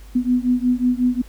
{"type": "beating tone pair", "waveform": "sine", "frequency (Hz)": [246.3, 251.8], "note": ["B3", "B3"], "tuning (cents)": [-5, 34], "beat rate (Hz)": 5.5, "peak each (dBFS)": [-18, -19], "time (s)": [0.15, 1.22], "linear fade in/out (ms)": 10, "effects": ["added 50 Hz sine -38 dBFS peak until 1.28 s", "pink hiss -50 dBFS RMS until 1.28 s"]}